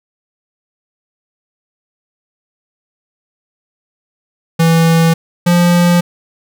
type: tone pair in turn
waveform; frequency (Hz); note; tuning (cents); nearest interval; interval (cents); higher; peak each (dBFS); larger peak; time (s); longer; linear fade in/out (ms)
square; 164.81 / 174.61; E3 / F3; 0 / 0; minor second; 100; second; -8; neither; 4.59-5.14 / 5.46-6.01; neither; 10
effects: none